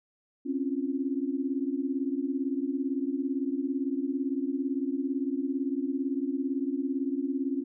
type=tone cluster; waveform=sine; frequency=262.7 / 280.5 / 346.9 Hz; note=C4 / C#4 / F4; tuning=+7 / +21 / -12 cents; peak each=-31 / -30 / -37 dBFS; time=0.45-7.64 s; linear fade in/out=20 ms; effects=none